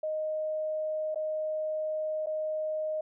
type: tone with dropouts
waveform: sine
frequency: 621 Hz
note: D#5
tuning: 3 cents flat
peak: -29 dBFS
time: 0.03-3.01 s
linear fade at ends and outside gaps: 5 ms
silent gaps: 1.146-1.157 / 2.261-2.268 s
effects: none